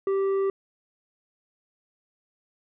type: tone with tanh clipping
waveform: triangle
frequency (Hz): 390.1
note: G4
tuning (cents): -8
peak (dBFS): -23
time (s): 0.07-0.5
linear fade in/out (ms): 2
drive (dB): 11
effects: none